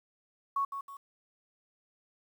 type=tone with echo; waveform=sine; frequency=1108.7 Hz; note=C#6; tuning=in tune; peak=-27 dBFS; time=0.56-0.65 s; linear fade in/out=5 ms; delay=160 ms; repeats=2; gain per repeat=-8 dB; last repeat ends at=0.97 s; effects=10-bit